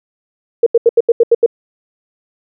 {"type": "tone bursts", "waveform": "sine", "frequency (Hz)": 466.3, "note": "A#4", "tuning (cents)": 1, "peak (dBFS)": -4, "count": 8, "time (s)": [0.63, 1.462], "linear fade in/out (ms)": 5, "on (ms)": 34, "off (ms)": 80, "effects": []}